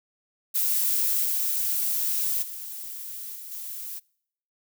violet noise with level steps, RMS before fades -24 / -26 / -37 / -40 / -36 dBFS, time 0.54-4 s, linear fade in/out 20 ms, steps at 1.24 / 2.42 / 3.35 / 3.51 s, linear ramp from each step 10 ms, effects noise-tail reverb RT60 0.7 s tail -26 dB re dry

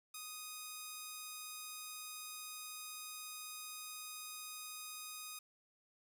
5% pulse tone, 1244.5 Hz, D#6, in tune, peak -34 dBFS, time 0.14-5.39 s, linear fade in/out 5 ms, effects none

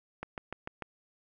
click train, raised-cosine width 0.5 ms, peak -22 dBFS, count 5, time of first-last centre 0.23-0.823 s, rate 6.75 Hz, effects none

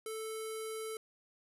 square tone with low-pass filter, 440 Hz, A4, in tune, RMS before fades -41 dBFS, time 0.06-0.97 s, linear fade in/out 2 ms, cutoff 11000 Hz, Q 4.5, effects none

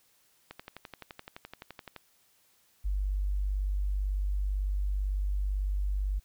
click train, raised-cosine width 0.3 ms, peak -26 dBFS, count 18, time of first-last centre 0.51-1.963 s, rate 11.7 Hz
sine tone, 49 Hz, G1, in tune, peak -27 dBFS, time 2.84-6.2 s, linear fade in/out 20 ms
effects white hiss -67 dBFS RMS until 6.24 s

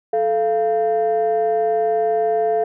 sine tone pair together, 436.1 / 690 Hz, A4 / F5, -15 / -21 cents, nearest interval minor sixth, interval 794 cents, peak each -17 dBFS, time 0.13-2.64 s, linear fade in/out 5 ms, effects tanh soft clip ceiling -11 dBFS

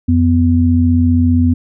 sine tone pair together, 88 / 248.9 Hz, F2 / B3, +14 / +14 cents, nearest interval octave + tritone, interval 1800 cents, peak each -11 dBFS, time 0.08-1.54 s, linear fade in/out 10 ms, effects none

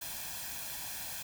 white noise with comb filter, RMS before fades -41 dBFS, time 0.01-1.23 s, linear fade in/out 10 ms, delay 1.2 ms, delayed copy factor +0.65, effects none

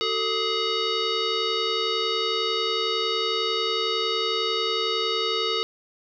sine tone with frequency modulation, 2093 Hz, C7, in tune, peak -22 dBFS, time 0.01-5.63 s, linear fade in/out 0 ms, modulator 823 Hz, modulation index 2.9, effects none

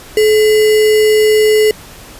sine tone with sample-and-hold, 429.2 Hz, A4, 43 cents flat, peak -6 dBFS, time 0.17-1.71 s, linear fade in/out 2 ms, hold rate 2450 Hz, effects pink hiss -35 dBFS RMS until 2.19 s + resampled to 32000 Hz

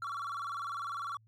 triangle tone with vibrato, 1244.5 Hz, D#6, in tune, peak -34 dBFS, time 0.02-1.17 s, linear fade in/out 2 ms, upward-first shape square, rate 20 Hz, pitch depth 160 cents each way, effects added 110 Hz sine -61 dBFS peak until 1.27 s

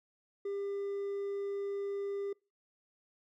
triangle tone with hard clipping, 399.7 Hz, G4, 34 cents sharp, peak -35 dBFS, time 0.45-2.33 s, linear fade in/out 5 ms, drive 5 dB, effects noise-tail reverb RT60 0.3 s tail -26 dB re dry

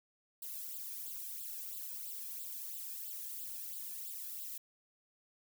violet noise with flanger, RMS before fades -44 dBFS, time 0.42-4.58 s, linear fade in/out 5 ms, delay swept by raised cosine 0.24 to 1.23 ms, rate 3 Hz, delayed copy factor +1, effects none

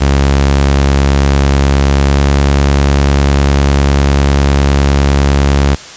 sawtooth tone with pitch glide, 69.3 to 69.94 Hz, C#2 to C#2, 0 to +16 cents, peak -3 dBFS, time 0-5.76 s, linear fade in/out 20 ms, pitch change +16 cents, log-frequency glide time 2.07-2.17 s, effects white hiss -30 dBFS RMS until 5.96 s + resampled to 16000 Hz

